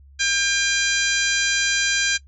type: harmonic tone with a mistuned harmonic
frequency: 800 Hz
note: G5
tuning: 35 cents sharp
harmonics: 2 / 3 / 4 / 5 / 6 / 7 / 8 / 9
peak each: -23 / -25 / -26 / -27 / -28 / -28 / -29 / -30 dBFS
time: 0.19-2.18 s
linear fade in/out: 20 ms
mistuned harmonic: 7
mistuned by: +66 cents
effects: noise-tail reverb RT60 0.1 s tail -19 dB re dry + added 69 Hz sine -45 dBFS peak until 2.27 s